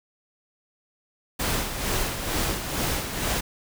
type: noise with tremolo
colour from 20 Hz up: pink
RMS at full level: -25 dBFS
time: 1.39-3.41 s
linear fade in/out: 10 ms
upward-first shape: sine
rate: 2.2 Hz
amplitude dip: 55%
effects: none